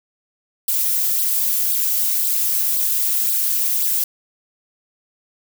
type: noise with flanger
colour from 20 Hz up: violet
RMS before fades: -19 dBFS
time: 0.68-4.04 s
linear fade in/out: 2 ms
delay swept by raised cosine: 0.22 to 5.82 ms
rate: 1.9 Hz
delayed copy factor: +0.7
effects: none